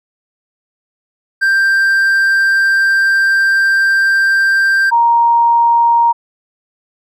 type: tone pair in turn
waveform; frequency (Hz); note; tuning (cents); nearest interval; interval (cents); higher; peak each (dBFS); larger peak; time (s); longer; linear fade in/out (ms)
triangle / sine; 1578 / 936; G6 / A#5; +11 / +7; major sixth; 904; first; -7; neither; 1.41-4.91 / 4.91-6.13; first; 20
effects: none